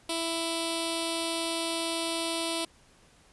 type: tone with notch filter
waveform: 5% pulse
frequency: 331 Hz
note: E4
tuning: 7 cents sharp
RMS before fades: -31 dBFS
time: 0.09-2.65 s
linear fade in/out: 5 ms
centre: 1700 Hz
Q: 0.67
effects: pink hiss -60 dBFS RMS until 3.32 s + resampled to 24000 Hz